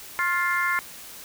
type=harmonic tone with a mistuned harmonic; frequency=350 Hz; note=F4; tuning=4 cents sharp; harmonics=3 / 4 / 5 / 6; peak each=-27 / -27 / -27 / -27 dBFS; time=0.19-0.79 s; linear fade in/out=0 ms; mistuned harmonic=3; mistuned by=+27 cents; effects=white hiss -42 dBFS RMS until 1.24 s

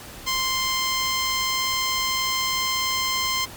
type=tone; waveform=10% pulse; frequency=1046.5 Hz; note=C6; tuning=in tune; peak=-13 dBFS; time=0.26-3.46 s; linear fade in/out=20 ms; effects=pink hiss -40 dBFS RMS until 3.56 s + MP3 96 kbps

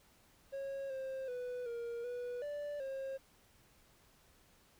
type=tone with pitch steps; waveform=triangle; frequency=547 / 530 / 495 / 470 / 488.9 / 584 / 537 Hz; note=C#5 / C5 / B4 / A#4 / B4 / D5 / C5; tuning=-23 / +22 / +4 / +14 / -18 / -10 / +45 cents; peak=-37 dBFS; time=0.52-3.18 s; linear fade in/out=20 ms; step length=380 ms; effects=pink hiss -67 dBFS RMS until 4.79 s

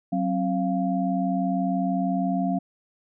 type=tone cluster; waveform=sine; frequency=186.9 / 266.9 / 693 Hz; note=F#3 / C4 / F5; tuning=+18 / +35 / -14 cents; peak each=-25 / -26 / -28 dBFS; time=0.12-2.59 s; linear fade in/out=10 ms; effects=none

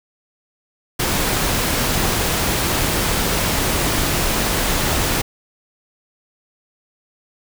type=noise; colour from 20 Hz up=pink; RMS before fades=-19 dBFS; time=0.99-5.22 s; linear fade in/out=10 ms; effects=none

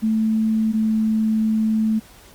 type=tone pair in turn; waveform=sine; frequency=220 / 219.1 Hz; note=A3 / A3; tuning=0 / -7 cents; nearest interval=unison; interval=7 cents; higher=first; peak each=-16 dBFS; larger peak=neither; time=0.02-0.73 / 0.73-2 s; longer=second; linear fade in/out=20 ms; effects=pink hiss -47 dBFS RMS until 2.34 s + Opus 48 kbps

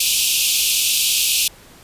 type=high-pass noise; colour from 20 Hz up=pink; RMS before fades=-17 dBFS; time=0-1.48 s; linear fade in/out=5 ms; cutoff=2500 Hz; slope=96 dB/octave; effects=pink hiss -45 dBFS RMS until 1.83 s + resampled to 32000 Hz

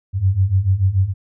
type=beating tone pair; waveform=sine; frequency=91.7 / 98.6 Hz; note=F#2 / G2; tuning=-15 / +11 cents; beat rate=6.9 Hz; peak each=-18 / -15 dBFS; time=0.13-1.14 s; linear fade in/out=50 ms; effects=none

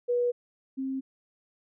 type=tone pair in turn; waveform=sine; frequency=485.8 / 266.1 Hz; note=B4 / C4; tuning=-29 / +29 cents; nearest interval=minor seventh; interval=1042 cents; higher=first; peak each=-23 / -29 dBFS; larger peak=first; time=0.08-0.32 / 0.77-1.01 s; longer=neither; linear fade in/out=20 ms; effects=none

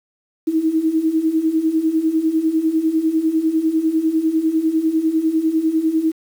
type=beating tone pair; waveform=sine; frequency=312.9 / 322.9 Hz; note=D#4 / E4; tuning=+10 / -36 cents; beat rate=10 Hz; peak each=-21 / -16 dBFS; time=0.47-6.12 s; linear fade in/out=10 ms; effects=7-bit

